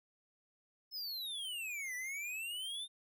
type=exponential two-way sweep; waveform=square; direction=down then up; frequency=5274 to 1954 to 3654 Hz; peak=-40 dBFS; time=0.91-2.88 s; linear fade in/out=50 ms; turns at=1.95 s; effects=none